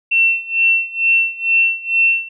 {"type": "tone with tremolo", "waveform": "sine", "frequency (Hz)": 2701, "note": "E7", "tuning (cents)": 42, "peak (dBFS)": -9, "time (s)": [0.11, 2.29], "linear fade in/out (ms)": 10, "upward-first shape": "sine", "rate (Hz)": 2.2, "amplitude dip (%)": 90, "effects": []}